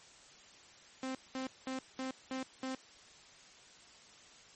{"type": "tone bursts", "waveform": "sawtooth", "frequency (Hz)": 261.6, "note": "C4", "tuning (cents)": 0, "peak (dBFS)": -33, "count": 6, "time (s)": [1.03, 2.75], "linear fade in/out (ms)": 2, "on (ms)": 120, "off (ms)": 200, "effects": ["white hiss -58 dBFS RMS until 4.55 s", "MP3 32 kbps"]}